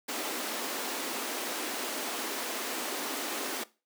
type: high-pass noise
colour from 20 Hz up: pink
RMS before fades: -35 dBFS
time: 0.08-3.64 s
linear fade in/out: 10 ms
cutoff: 240 Hz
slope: 48 dB/octave
effects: noise-tail reverb RT60 0.3 s tail -19 dB re dry